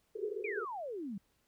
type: band-pass noise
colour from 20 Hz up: pink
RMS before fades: -39 dBFS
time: 0.15-0.65 s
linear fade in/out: 5 ms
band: 390 to 450 Hz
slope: 96 dB/octave
type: exponential sweep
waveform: sine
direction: down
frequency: 2489 to 183.1 Hz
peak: -38 dBFS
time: 0.44-1.18 s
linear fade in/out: 5 ms
effects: pink hiss -75 dBFS RMS until 1.47 s